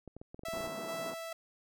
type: clicks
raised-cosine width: 2 ms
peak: -33 dBFS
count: 12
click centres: 0.077 / 0.166 / 0.215 / 0.345 / 0.393 / 0.435 / 0.485 / 0.537 / 0.573 / 0.607 / 0.643 / 0.674 s
type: tone with tremolo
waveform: sawtooth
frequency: 659.3 Hz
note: E5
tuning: in tune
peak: -33 dBFS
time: 0.45-1.33 s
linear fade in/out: 5 ms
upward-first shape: square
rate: 2.3 Hz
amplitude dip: 30%
type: band-pass noise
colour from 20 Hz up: pink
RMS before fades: -45 dBFS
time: 0.53-1.14 s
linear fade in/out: 0 ms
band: 180 to 1200 Hz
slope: 24 dB/octave
effects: none